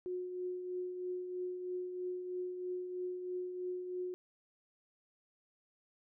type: tone with tremolo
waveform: sine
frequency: 362.8 Hz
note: F#4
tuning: 34 cents flat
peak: -35 dBFS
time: 0.06-4.14 s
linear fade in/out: 0 ms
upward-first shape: triangle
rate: 3.1 Hz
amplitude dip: 50%
effects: none